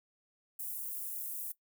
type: high-pass noise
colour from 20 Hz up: white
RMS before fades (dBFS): -40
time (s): 0.59-1.52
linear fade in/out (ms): 5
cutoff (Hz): 10000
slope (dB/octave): 24
effects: noise-tail reverb RT60 0.1 s tail -18 dB re dry